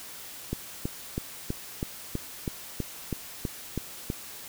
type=click train; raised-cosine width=3 ms; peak=-16 dBFS; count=12; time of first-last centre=0.53-4.101 s; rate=3.08 Hz; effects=white hiss -43 dBFS RMS until 4.48 s